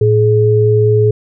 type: tone pair together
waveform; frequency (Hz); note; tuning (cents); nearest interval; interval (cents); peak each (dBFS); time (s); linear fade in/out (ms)
sine; 111.9 / 422.5; A2 / G#4; +30 / +30; octave + major seventh; 2300; -10; 0.01-1.11; 5
effects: none